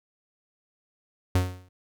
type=tone with exponential decay; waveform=45% pulse; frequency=91.3 Hz; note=F#2; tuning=23 cents flat; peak=-17 dBFS; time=1.35-1.69 s; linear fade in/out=5 ms; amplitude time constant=72 ms; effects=none